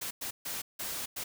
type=noise bursts at uneven times; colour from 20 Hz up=white; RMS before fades=-37 dBFS; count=5; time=0.01-0.11 / 0.21-0.31 / 0.45-0.62 / 0.79-1.06 / 1.16-1.24 s; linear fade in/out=10 ms; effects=none